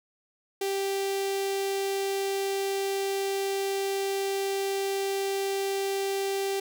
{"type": "tone with notch filter", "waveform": "sawtooth", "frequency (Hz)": 392, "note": "G4", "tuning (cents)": 0, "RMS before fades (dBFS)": -29, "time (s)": [0.61, 6.6], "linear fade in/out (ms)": 5, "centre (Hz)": 1300, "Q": 1.1, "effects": []}